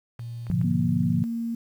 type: tone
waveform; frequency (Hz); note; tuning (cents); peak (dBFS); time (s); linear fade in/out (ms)
sine; 117.8; A#2; +19; -32; 0.19-0.71; 5
type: clicks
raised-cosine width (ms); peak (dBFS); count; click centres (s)
0.5; -31; 4; 0.194 / 0.468 / 0.514 / 0.614
type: chord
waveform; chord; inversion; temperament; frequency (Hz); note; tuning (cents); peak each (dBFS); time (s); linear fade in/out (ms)
sine; G# diminished seventh; none; equal; 103.83 / 123.47 / 146.83 / 174.61; G#2 / B2 / D3 / F3; 0 / 0 / 0 / 0; -29 / -29 / -28 / -24; 0.5-1.24; 0
type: tone with pitch glide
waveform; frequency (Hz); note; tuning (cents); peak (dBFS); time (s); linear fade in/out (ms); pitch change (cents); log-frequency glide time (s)
sine; 235.9 to 231.2; A#3 to A#3; +21 to -14; -26; 0.64-1.55; 5; -35; 1.12-1.19
effects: 9-bit